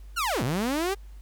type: linear two-way sweep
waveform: sawtooth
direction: down then up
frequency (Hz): 1480 to 108.6 to 407.6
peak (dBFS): -21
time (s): 0.16-0.95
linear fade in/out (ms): 20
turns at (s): 0.43
effects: added 50 Hz sine -41 dBFS peak until 1.21 s + pink hiss -62 dBFS RMS until 1.21 s